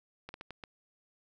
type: slowing click train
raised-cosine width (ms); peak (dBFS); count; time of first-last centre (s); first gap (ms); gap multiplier
0.3; -27; 5; 0.29-0.638; 51; 1.37
effects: none